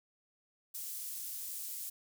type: high-pass noise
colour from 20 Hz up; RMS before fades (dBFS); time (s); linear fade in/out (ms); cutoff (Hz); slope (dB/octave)
pink; -42; 0.74-1.9; 10; 9800; 12
effects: none

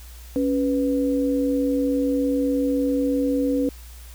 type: tone pair together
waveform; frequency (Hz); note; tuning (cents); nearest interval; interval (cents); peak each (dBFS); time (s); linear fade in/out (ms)
sine; 277.2 / 493.9; C#4 / B4; 0 / 0; minor seventh; 1000; -20 / -24; 0.36-3.69; 0
effects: added 60 Hz sine -39 dBFS peak until 4.14 s + white hiss -48 dBFS RMS until 4.14 s

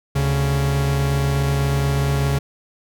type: tone pair together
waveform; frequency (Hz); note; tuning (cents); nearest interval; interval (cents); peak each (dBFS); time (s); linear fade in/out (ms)
45% pulse; 73.42 / 138.6; D2 / C#3; 0 / 0; major seventh; 1100; -23 / -18; 0.15-2.39; 10
effects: none

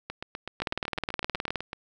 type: two click trains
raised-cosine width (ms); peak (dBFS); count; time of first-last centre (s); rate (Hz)
0.3; -18 / -12; 14 / 19; 0.1-1.731 / 0.62-1.558; 7.97 / 19.2
effects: none

